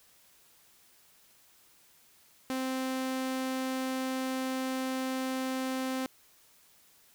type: tone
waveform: sawtooth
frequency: 260.9 Hz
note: C4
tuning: 5 cents flat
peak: -27 dBFS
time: 2.5-6.06 s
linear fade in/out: 0 ms
effects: white hiss -62 dBFS RMS until 7.14 s

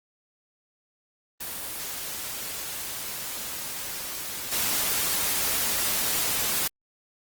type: noise with level steps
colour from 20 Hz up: white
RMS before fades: -34 / -26 dBFS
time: 1.4-6.68 s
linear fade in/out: 10 ms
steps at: 4.52 s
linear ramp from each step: 5 ms
effects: Opus 24 kbps

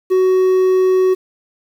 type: tone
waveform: triangle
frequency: 372.9 Hz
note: F#4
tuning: 14 cents sharp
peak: -8 dBFS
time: 0.1-1.15 s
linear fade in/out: 20 ms
effects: 7-bit

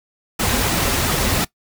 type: noise with flanger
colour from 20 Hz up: pink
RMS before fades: -19 dBFS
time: 0.39-1.45 s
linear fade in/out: 10 ms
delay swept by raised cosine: 1.8 to 6.6 ms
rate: 2.9 Hz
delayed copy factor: -0.65
effects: noise-tail reverb RT60 0.1 s tail -20 dB re dry

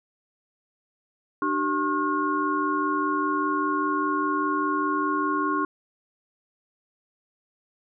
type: tone cluster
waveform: sine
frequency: 300.9 / 385.9 / 1082 / 1428 Hz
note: D4 / G4 / C#6 / F6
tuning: +42 / -27 / -42 / +38 cents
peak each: -27 / -31 / -25 / -31 dBFS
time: 1.42-5.65 s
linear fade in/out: 2 ms
effects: none

